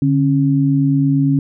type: tone pair together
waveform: sine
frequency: 145 / 273.7 Hz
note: D3 / C#4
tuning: -22 / -22 cents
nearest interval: major seventh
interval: 1100 cents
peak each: -14 dBFS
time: 0.02-1.39 s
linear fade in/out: 2 ms
effects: none